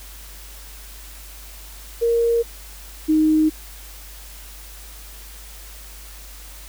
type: tone pair in turn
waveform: sine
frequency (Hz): 466.2 / 311.2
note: A#4 / D#4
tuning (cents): 0 / 0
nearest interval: perfect fifth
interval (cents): 700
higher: first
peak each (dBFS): -15 / -13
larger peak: second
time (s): 2.01-2.43 / 3.08-3.5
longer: neither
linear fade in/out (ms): 20
effects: added 50 Hz sine -39 dBFS peak until 6.68 s + white hiss -42 dBFS RMS until 6.68 s